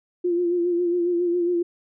sine tone with vibrato, 349.2 Hz, F4, in tune, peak -19 dBFS, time 0.24-1.63 s, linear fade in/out 10 ms, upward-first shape sine, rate 7.3 Hz, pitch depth 41 cents each way, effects none

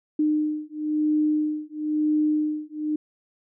sine beating tone pair, 303.7 / 304.7 Hz, D#4 / D#4, -42 / -36 cents, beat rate 1 Hz, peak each -24 dBFS, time 0.19-2.96 s, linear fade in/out 5 ms, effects none

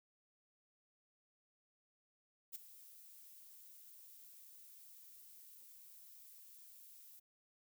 violet noise with ADSR envelope, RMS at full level -44 dBFS, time 2.52-7.2 s, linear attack 32 ms, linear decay 13 ms, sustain -15 dB, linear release 12 ms, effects none

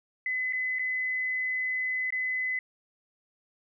sine tone with dropouts, 2020 Hz, B6, 39 cents sharp, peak -27 dBFS, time 0.26-2.59 s, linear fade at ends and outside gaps 2 ms, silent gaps 0.526-0.532 / 0.787-0.793 / 2.105-2.124 s, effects none

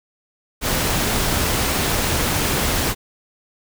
pink noise, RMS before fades -20 dBFS, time 0.61-2.95 s, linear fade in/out 50 ms, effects none

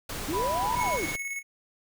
pink noise, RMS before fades -35 dBFS, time 0.09-1.16 s, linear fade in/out 5 ms
sine linear two-way sweep, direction up then down, 277.2 to 994 to 277.2 Hz, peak -29 dBFS, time 0.28-1.06 s, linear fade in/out 10 ms, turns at 0.78 s
sine tone, 987.8 Hz, B5, in tune, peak -27 dBFS, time 0.33-0.98 s, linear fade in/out 20 ms
square tone with tremolo, 2200 Hz, C#7, 14 cents flat, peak -31 dBFS, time 0.75-1.43 s, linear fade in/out 50 ms, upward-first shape square, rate 18 Hz, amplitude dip 40%
effects none

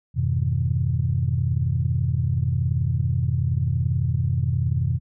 sine chord, F half-diminished seventh, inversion none, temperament just, 87.31 / 104.77 / 125.72 / 157.15 Hz, F2 / Ab2 / Cb3 / Eb3, 0 / +16 / +31 / +18 cents, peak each -24 / -28 / -22 / -28 dBFS, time 0.14-5 s, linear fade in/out 50 ms, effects tanh soft clip ceiling -9 dBFS

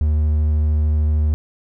triangle tone, 76.1 Hz, D#2, 38 cents flat, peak -12 dBFS, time 0.01-1.34 s, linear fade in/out 0 ms, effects none

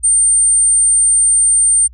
sine tone, 8880 Hz, C#9, 2 cents sharp, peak -8 dBFS, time 0.03-1.88 s, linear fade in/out 20 ms, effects added 60 Hz sine -36 dBFS peak until 1.93 s

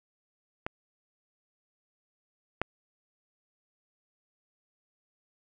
clicks, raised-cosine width 0.5 ms, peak -17 / -12 dBFS, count 2, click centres 0.665 / 2.616 s, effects none

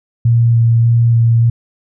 sine tone with vibrato, 116.5 Hz, A#2, 1 cent flat, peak -7 dBFS, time 0.25-1.5 s, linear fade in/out 5 ms, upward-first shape square, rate 1.7 Hz, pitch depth 10 cents each way, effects none

